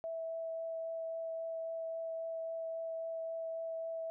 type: tone with vibrato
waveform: sine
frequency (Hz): 655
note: E5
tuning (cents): -11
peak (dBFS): -37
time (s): 0.04-4.1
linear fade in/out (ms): 0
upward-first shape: triangle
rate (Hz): 3.7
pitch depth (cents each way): 8
effects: none